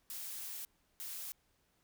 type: noise bursts at uneven times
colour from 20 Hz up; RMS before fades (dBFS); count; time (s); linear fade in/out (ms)
blue; -44; 2; 0.1-0.65 / 1-1.32; 0
effects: pink hiss -75 dBFS RMS until 1.83 s